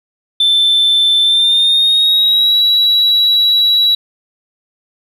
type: tone with pitch glide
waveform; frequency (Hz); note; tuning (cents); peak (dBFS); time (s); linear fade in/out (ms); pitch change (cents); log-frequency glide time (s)
sine; 3539 to 3904; A7 to B7; +9 to -21; -6; 0.4-3.95; 5; +170; 1.23-2.58
effects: tanh soft clip ceiling -6 dBFS + 8-bit

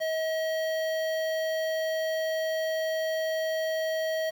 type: tone with notch filter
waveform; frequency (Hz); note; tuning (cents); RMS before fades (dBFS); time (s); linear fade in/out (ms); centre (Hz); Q
square; 638; D#5; +43; -29; 0-4.31; 20; 8800; 0.76
effects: 9-bit

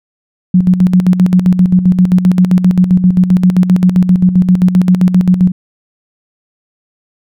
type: tone with tremolo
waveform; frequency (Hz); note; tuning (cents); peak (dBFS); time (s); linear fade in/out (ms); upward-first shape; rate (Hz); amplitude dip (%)
sine; 182; F#3; -28; -3; 0.54-5.52; 5; square; 7.6; 65
effects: none

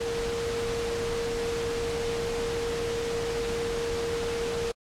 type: tone in noise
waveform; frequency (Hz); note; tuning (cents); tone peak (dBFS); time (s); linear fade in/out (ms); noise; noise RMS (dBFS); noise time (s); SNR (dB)
sine; 466.2; A#4; 0; -28; 0-4.72; 10; pink; -35; 0-4.72; +4
effects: low-pass 7000 Hz 12 dB/octave + AAC 64 kbps

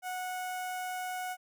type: tone with notch filter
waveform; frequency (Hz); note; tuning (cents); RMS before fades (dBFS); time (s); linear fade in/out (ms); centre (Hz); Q
sawtooth; 735; F#5; -12; -37; 0.02-1.37; 50; 4100; 1.4
effects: none

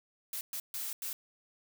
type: noise bursts at uneven times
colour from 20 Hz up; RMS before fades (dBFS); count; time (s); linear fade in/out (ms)
blue; -38; 4; 0.33-0.41 / 0.53-0.6 / 0.74-0.93 / 1.02-1.13; 2
effects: none

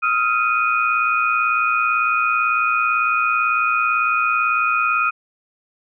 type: tone cluster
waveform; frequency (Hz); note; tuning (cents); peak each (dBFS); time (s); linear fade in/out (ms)
sine; 1265 / 1383 / 2477; D#6 / F6 / D#7; +28 / -17 / -8; -20; 0.02-5.11; 20
effects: none

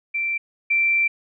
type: tone pair in turn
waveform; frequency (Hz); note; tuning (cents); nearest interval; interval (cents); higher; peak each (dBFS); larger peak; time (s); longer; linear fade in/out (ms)
sine; 2348 / 2348; D7 / D7; -1 / -1; unison; 0; neither; -21 / -16; second; 0.14-0.38 / 0.7-1.08; second; 10
effects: none

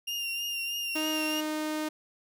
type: tone with vibrato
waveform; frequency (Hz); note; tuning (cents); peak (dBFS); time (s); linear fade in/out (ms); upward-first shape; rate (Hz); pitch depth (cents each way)
35% pulse; 2794; F7; 0; -29; 0.07-1.41; 10; triangle; 3.2; 33
type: tone with pitch glide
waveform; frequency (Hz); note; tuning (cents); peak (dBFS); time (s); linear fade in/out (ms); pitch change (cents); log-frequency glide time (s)
sawtooth; 311.1 to 307.9; D#4 to D#4; 0 to -18; -26; 0.95-1.89; 10; -18; 1.18-1.35
type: noise with exponential decay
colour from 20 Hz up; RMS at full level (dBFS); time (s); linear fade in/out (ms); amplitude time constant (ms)
violet; -41; 0.95-1.06; 2; 22
effects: none

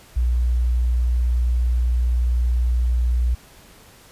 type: tone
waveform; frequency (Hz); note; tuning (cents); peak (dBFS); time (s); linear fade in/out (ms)
sine; 60.5; B1; -35; -16; 0.16-3.35; 10
effects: pink hiss -48 dBFS RMS until 4.11 s + resampled to 32000 Hz

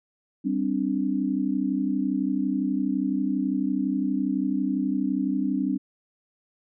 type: chord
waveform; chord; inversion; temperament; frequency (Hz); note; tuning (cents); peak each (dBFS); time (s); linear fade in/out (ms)
sine; G suspended fourth; none; equal; 196 / 261.6 / 293.7; G3 / C4 / D4; 0 / 0 / 0; -28 / -26 / -27; 0.44-5.78; 20
effects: none

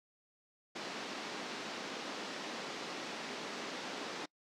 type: band-pass noise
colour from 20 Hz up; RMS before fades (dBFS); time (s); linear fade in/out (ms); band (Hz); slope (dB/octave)
pink; -43; 0.75-4.26; 10; 220 to 5700; 24
effects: noise-tail reverb RT60 0.1 s tail -25 dB re dry

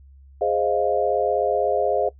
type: chord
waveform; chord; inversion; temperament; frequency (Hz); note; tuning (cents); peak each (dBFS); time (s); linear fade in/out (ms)
sine; F minor seventh; first; equal; 415.3 / 523.3 / 622.3 / 698.5; Ab4 / C5 / Eb5 / F5; 0 / 0 / 0 / 0; -24; 0.41-2.09; 5
effects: noise-tail reverb RT60 0.1 s tail -19 dB re dry + added 68 Hz sine -45 dBFS peak until 2.19 s

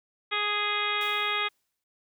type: harmonic tone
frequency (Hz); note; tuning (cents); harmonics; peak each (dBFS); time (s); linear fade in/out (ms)
415.3; G#4; 0; 1 / 2 / 3 / 4 / 5 / 6 / 7 / 8 / 9; -38 / -38 / -31 / -36 / -32 / -33 / -43 / -33 / -36; 0.31-1.49; 20
type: noise with exponential decay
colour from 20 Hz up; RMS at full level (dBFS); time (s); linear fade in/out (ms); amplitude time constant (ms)
white; -47; 1.01-1.84; 2; 180
effects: none

